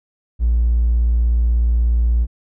triangle tone, 58.27 Hz, A#1, in tune, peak -9 dBFS, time 0.39-2.27 s, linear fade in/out 50 ms, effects tanh soft clip ceiling -9 dBFS

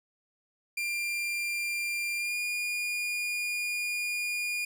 40% pulse tone with pitch glide, 2387 to 2430 Hz, D7 to D#7, +28 to -42 cents, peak -29 dBFS, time 0.77-4.65 s, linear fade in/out 5 ms, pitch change +30 cents, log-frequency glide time 2.16-2.37 s, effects none

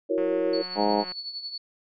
sine chord, F# dominant seventh, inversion third, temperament equal, 329.6 / 370 / 466.2 / 554.4 Hz, E4 / F#4 / A#4 / C#5, 0 / 0 / 0 / 0 cents, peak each -28 / -29 / -28 / -27 dBFS, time 0.09-0.63 s, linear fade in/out 20 ms
click train, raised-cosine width 0.5 ms, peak -27 dBFS, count 172, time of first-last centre 0.18-1.12 s, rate 182 Hz
sine tone with tremolo, 4435 Hz, C#8, in tune, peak -30 dBFS, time 0.53-1.58 s, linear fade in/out 5 ms, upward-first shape triangle, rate 11 Hz, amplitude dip 70%
harmonic tone, 103.9 Hz, G#2, 1 cent sharp, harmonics 2 / 3 / 4 / 5 / 6 / 7 / 8 / 9, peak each -29 / -29 / -29 / -29 / -29 / -29 / -29 / -29 dBFS, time 0.75-1.05 s, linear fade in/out 50 ms
effects none

